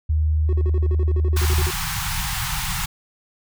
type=tone; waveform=sine; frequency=77.3 Hz; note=D#2; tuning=11 cents flat; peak=-16 dBFS; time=0.09-1.68 s; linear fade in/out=10 ms
type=tone bursts; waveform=triangle; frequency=369 Hz; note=F#4; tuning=5 cents flat; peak=-25 dBFS; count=15; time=0.49-1.704 s; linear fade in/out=0 ms; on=38 ms; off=46 ms
type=band-stop noise; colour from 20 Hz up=pink; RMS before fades=-25 dBFS; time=1.36-2.86 s; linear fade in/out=10 ms; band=180 to 770 Hz; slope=96 dB/octave
effects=none